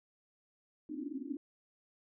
pink band-pass noise, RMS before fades -41 dBFS, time 0.89-1.37 s, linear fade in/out 2 ms, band 250 to 320 Hz, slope 96 dB/octave, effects none

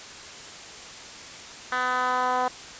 10% pulse tone with band-pass filter sweep, 251.9 Hz, B3, 34 cents sharp, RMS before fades -25 dBFS, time 1.72-2.48 s, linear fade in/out 2 ms, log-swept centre 1600 to 820 Hz, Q 1.7, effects white hiss -41 dBFS RMS until 2.79 s + resampled to 16000 Hz

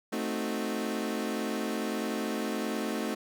30% pulse chord, A diminished seventh, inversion none, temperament equal, 220 / 261.6 / 311.1 / 370 Hz, A3 / C4 / Eb4 / Gb4, 0 / 0 / 0 / 0 cents, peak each -31 / -34 / -34 / -36 dBFS, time 0.12-3.15 s, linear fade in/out 10 ms, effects none

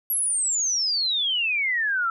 sine exponential sweep, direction down, 11670 to 1318.5 Hz, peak -21 dBFS, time 0.1-2.1 s, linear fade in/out 2 ms, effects none

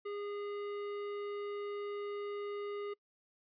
sine tone with hard clipping, 409.2 Hz, G#4, 26 cents flat, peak -40 dBFS, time 0.05-2.94 s, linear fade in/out 10 ms, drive 13 dB, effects noise-tail reverb RT60 0.1 s tail -25 dB re dry + resampled to 11025 Hz

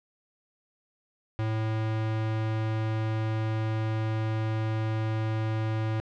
square tone, 110 Hz, A2, in tune, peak -27 dBFS, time 1.39-6 s, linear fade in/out 0 ms, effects low-pass 3000 Hz 12 dB/octave

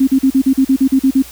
sine tone bursts, 266.5 Hz, C4, 32 cents sharp, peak -7 dBFS, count 11, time 0-1.224 s, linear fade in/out 10 ms, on 74 ms, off 41 ms, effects added 60 Hz sine -40 dBFS peak until 1.31 s + white hiss -36 dBFS RMS until 1.31 s

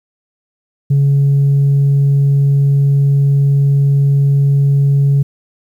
sine tone, 139.9 Hz, C#3, 16 cents sharp, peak -6 dBFS, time 0.9-5.23 s, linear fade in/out 10 ms, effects tanh soft clip ceiling -6 dBFS + 8-bit

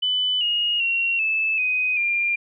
sine tone with pitch steps, 3000 / 2868 / 2741 / 2621 / 2505 / 2395 Hz, F#7 / F7 / F7 / E7 / D#7 / D7, +23 / +45 / -33 / -11 / +11 / +33 cents, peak -19 dBFS, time 0.02-2.36 s, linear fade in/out 10 ms, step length 390 ms, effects none

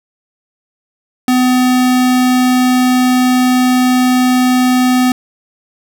square tone, 252.4 Hz, B3, 38 cents sharp, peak -9 dBFS, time 1.28-5.12 s, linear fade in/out 2 ms, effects none

